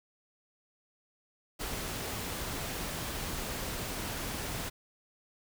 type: noise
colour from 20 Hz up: pink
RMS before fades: -37 dBFS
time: 1.59-4.7 s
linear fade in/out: 20 ms
effects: none